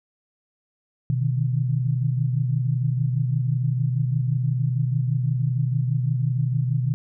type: tone cluster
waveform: sine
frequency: 124.8 / 149.9 / 156.1 Hz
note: B2 / D3 / D#3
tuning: +19 / +36 / +6 cents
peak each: -21 / -27 / -28 dBFS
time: 1.1-6.94 s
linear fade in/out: 0 ms
effects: none